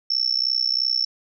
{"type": "tone with amplitude modulation", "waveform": "sine", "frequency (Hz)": 5400, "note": "E8", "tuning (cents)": 41, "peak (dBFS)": -15, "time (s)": [0.1, 1.05], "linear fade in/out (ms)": 5, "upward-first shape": "sine", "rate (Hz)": 62.9, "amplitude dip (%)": 95, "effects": []}